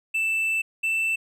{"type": "tone pair in turn", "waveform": "triangle", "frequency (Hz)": [2651, 2661], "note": ["E7", "E7"], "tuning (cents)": [9, 16], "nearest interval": "unison", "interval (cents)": 7, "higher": "second", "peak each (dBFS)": -20, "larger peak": "neither", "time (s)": [[0.14, 0.62], [0.83, 1.16]], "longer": "first", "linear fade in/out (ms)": 10, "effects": []}